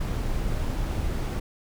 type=noise; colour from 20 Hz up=brown; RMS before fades=-27 dBFS; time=0-1.4 s; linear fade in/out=10 ms; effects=none